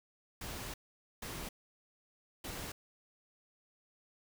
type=noise bursts at uneven times; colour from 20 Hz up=pink; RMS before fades=-43 dBFS; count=3; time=0.41-0.74 / 1.22-1.49 / 2.44-2.72 s; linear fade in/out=5 ms; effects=none